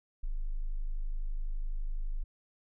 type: tone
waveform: sine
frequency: 25.96 Hz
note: G#0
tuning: in tune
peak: -30 dBFS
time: 0.23-2.24 s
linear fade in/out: 10 ms
effects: none